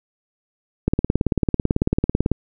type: click train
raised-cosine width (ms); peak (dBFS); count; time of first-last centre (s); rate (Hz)
3; -4; 27; 0.88-2.316; 18.1
effects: none